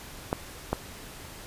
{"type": "clicks", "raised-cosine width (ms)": 1, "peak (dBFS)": -11, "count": 2, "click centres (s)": [0.329, 0.73], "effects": ["pink hiss -44 dBFS RMS until 1.46 s", "resampled to 32000 Hz"]}